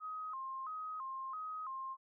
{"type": "tone with vibrato", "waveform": "sine", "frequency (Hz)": 1156, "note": "D6", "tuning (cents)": -28, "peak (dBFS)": -40, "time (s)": [0, 1.97], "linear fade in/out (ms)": 50, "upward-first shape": "square", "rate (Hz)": 1.5, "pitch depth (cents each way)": 150, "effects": []}